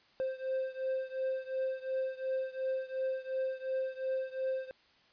triangle beating tone pair, 523.3 / 526.1 Hz, C5 / C5, 0 / +9 cents, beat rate 2.8 Hz, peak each -33 / -35 dBFS, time 0.2-4.71 s, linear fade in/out 0 ms, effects white hiss -65 dBFS RMS until 5.12 s + resampled to 11025 Hz

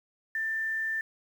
sine tone with quantisation, 1781 Hz, A6, 21 cents sharp, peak -28 dBFS, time 0.35-1.01 s, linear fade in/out 2 ms, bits 9, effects none

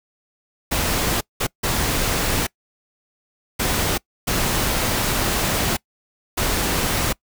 pink noise bursts at uneven times, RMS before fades -21 dBFS, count 6, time 0.71-1.21 / 1.4-1.47 / 1.63-2.47 / 3.59-3.98 / 4.27-5.77 / 6.37-7.13 s, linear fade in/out 10 ms, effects noise-tail reverb RT60 0.1 s tail -24 dB re dry

